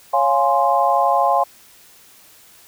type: chord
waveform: sine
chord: Db major seventh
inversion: none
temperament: equal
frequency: 554.4 / 698.5 / 830.6 / 1046.5 Hz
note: Db5 / F5 / Ab5 / C6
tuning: 0 / 0 / 0 / 0 cents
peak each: -21 / -18 / -18 / -19 dBFS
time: 0.13-1.44 s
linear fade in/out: 10 ms
effects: white hiss -48 dBFS RMS until 2.67 s